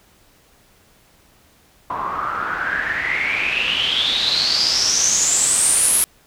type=noise with low-pass filter sweep; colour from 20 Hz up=white; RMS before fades=-19 dBFS; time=1.9-6.04 s; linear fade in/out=0 ms; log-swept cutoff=1000 to 11000 Hz; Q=10; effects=pink hiss -54 dBFS RMS until 6.26 s